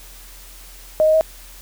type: tone with pitch steps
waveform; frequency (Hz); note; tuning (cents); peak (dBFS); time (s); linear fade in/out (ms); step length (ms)
sine; 622 / 626 / 636; D#5 / D#5 / D#5; -1 / +10 / +38; -11; 1-1.21; 0; 70
effects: added 42 Hz sine -41 dBFS peak until 1.61 s + white hiss -43 dBFS RMS until 1.61 s